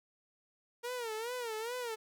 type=tone with vibrato; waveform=sawtooth; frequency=466.2 Hz; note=A#4; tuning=in tune; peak=-33 dBFS; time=0.83-1.96 s; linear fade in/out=20 ms; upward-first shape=sine; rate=2.4 Hz; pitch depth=130 cents each way; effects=none